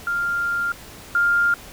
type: tone pair in turn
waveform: sine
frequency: 1396.9 / 1401.8 Hz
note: F6 / F6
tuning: 0 / +6 cents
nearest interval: unison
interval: 6 cents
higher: second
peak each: -20 / -15 dBFS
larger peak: second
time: 0.07-0.72 / 1.15-1.54 s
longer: first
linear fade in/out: 2 ms
effects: pink hiss -41 dBFS RMS until 1.72 s